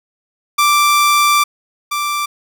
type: tone pair in turn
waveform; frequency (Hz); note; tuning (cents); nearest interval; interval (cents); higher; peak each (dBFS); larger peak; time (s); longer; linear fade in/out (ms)
sawtooth; 1174.7 / 1174.7; D6 / D6; 0 / 0; unison; 0; neither; -6 / -13; first; 0.58-1.44 / 1.91-2.26; first; 10
effects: none